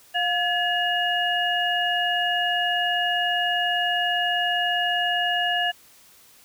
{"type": "tone cluster", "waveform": "sine", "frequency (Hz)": [710, 1705, 2865], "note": ["F5", "G#6", "F7"], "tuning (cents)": [28, 45, 44], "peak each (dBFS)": -25, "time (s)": [0.14, 5.72], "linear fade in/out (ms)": 20, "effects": ["white hiss -53 dBFS RMS until 6.44 s"]}